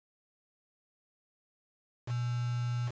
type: tone with quantisation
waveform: sine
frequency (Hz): 120.9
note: B2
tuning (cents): -36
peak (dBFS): -30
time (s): 2.06-2.92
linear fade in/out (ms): 50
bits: 7
effects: resampled to 16000 Hz

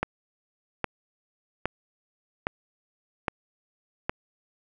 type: click train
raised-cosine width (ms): 0.5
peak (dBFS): -10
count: 6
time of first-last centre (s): 0.03-4.095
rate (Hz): 1.23
effects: none

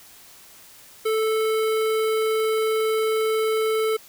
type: tone with notch filter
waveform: square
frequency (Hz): 438.9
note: A4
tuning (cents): -4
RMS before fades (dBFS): -22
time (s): 1.05-3.97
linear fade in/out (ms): 10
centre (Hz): 6200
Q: 1.2
effects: white hiss -48 dBFS RMS until 4.08 s

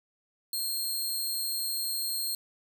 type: tone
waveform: 15% pulse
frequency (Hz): 4224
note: C8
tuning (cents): +16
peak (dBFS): -23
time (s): 0.53-2.35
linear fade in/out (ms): 2
effects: none

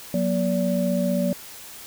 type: tone cluster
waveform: sine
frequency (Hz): 183.6 / 238.9 / 575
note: F#3 / A#3 / D5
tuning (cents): -13 / +43 / -37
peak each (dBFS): -23 / -25 / -25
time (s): 0.14-1.33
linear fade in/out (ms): 2
effects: white hiss -41 dBFS RMS until 1.86 s

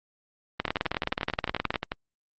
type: two click trains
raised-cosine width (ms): 0.3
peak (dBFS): -9 / -12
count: 23 / 15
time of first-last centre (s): 0.6-1.758 / 0.68-1.919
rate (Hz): 19 / 11.3
effects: low-pass 4000 Hz 12 dB/octave + Opus 32 kbps

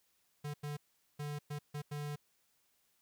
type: tone bursts at uneven times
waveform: square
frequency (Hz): 146.83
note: D3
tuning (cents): 0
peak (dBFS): -39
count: 6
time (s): 0.44-0.54 / 0.63-0.77 / 1.19-1.39 / 1.5-1.59 / 1.74-1.82 / 1.91-2.16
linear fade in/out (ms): 10
effects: white hiss -75 dBFS RMS until 3.01 s

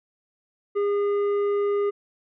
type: tone with tanh clipping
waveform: triangle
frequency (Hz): 406.9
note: G#4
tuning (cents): -35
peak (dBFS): -22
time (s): 0.75-1.91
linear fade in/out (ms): 20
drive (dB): 12
effects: none

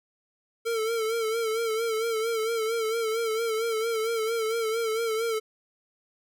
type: tone with vibrato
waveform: square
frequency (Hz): 450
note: A4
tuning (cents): +39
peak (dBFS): -26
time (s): 0.65-5.4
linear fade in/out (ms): 20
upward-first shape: sine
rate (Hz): 4.4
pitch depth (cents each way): 59
effects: none

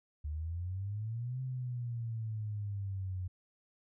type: exponential two-way sweep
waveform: sine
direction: up then down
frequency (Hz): 73 to 130.81 to 90.6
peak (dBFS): -35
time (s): 0.24-3.28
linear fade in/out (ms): 10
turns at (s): 1.41
effects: none

